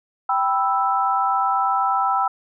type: chord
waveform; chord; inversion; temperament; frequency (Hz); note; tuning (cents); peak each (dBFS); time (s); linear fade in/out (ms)
sine; E minor; first; equal; 784 / 987.8 / 1318.5; G5 / B5 / E6; 0 / 0 / 0; -21 / -23 / -21; 0.29-2.28; 5
effects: none